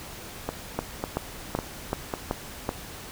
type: two click trains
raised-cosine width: 1 ms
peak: -13 / -11 dBFS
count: 4 / 6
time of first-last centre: 0.49-2.138 / 0.79-2.691 s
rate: 1.82 / 2.63 Hz
effects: pink hiss -41 dBFS RMS until 3.11 s